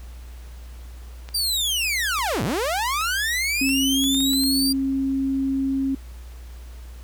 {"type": "clicks", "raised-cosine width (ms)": 0.2, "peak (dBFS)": -21, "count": 11, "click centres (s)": [1.289, 2.188, 2.657, 2.792, 3.012, 3.692, 4.04, 4.146, 4.205, 4.334, 4.436]}
{"type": "linear two-way sweep", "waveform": "sawtooth", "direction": "down then up", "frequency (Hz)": [4773, 93.7, 4773], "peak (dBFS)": -18, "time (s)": [1.34, 4.73], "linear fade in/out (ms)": 10, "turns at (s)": 2.43}
{"type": "tone", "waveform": "sine", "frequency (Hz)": 270, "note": "C#4", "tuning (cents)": -45, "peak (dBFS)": -20, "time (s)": [3.61, 5.95], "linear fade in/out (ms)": 5}
{"effects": ["added 60 Hz sine -36 dBFS peak until 7.03 s", "pink hiss -51 dBFS RMS until 7.03 s"]}